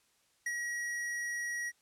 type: tone with ADSR envelope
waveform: square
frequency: 1909 Hz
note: A#6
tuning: 41 cents sharp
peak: -32 dBFS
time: 0.46-1.72 s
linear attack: 5 ms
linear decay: 45 ms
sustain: -3 dB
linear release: 39 ms
effects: white hiss -71 dBFS RMS until 1.81 s + low-pass 10000 Hz 12 dB/octave